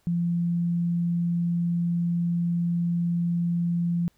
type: tone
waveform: sine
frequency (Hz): 171.8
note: F3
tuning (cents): -28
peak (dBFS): -22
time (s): 0.07-4.08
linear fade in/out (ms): 0
effects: pink hiss -67 dBFS RMS until 4.17 s